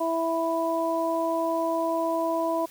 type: harmonic tone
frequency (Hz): 329.6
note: E4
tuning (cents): 0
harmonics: 1 / 2 / 3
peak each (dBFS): -29 / -26 / -29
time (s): 0-2.66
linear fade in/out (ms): 10
effects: white hiss -50 dBFS RMS until 2.7 s